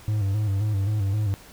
triangle tone with vibrato, 102.3 Hz, G#2, 26 cents flat, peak -19 dBFS, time 0.08-1.34 s, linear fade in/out 0 ms, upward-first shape square, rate 3.8 Hz, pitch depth 74 cents each way, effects pink hiss -48 dBFS RMS until 1.52 s

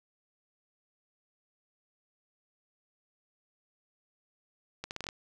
accelerating click train, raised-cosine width 0.2 ms, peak -20 dBFS, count 7, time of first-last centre 4.84-5.089 s, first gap 69 ms, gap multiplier 0.79, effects none

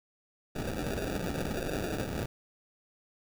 blue noise with sample-and-hold, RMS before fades -34 dBFS, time 0.55-2.26 s, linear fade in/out 10 ms, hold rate 1050 Hz, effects none

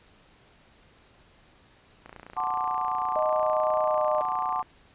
click train, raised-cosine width 0.5 ms, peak -28 dBFS, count 76, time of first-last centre 2.06-4.628 s, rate 29.2 Hz
sine chord, D dominant seventh, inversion first, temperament equal, 740 / 880 / 1046.5 / 1174.7 Hz, F#5 / A5 / C6 / D6, 0 / 0 / 0 / 0 cents, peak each -31 dBFS, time 2.36-4.63 s, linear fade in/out 20 ms
sine tone with pitch glide, 622.3 to 614.1 Hz, D#5 to D#5, 0 to -23 cents, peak -24 dBFS, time 3.16-4.21 s, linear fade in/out 0 ms, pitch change -23 cents, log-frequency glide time 3.83-4.04 s
effects pink hiss -58 dBFS RMS until 4.94 s + resampled to 8000 Hz

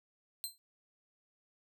15% pulse tone with exponential decay, 4125 Hz, C8, 25 cents flat, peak -27 dBFS, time 0.44-0.58 s, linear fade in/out 0 ms, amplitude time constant 29 ms, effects none

